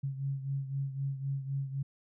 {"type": "beating tone pair", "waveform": "sine", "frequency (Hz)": [136.5, 140.4], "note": ["C#3", "C#3"], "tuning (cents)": [-26, 22], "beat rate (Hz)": 3.9, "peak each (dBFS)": [-33, -39], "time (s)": [0.03, 1.83], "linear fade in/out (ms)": 10, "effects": []}